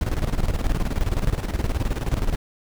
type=noise with tremolo; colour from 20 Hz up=brown; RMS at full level=-20 dBFS; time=0.01-2.36 s; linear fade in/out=2 ms; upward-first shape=square; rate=19 Hz; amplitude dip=70%; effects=none